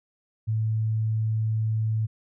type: tone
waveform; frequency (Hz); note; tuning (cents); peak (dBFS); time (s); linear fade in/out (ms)
sine; 110; A2; 0; -22; 0.47-2.07; 20
effects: none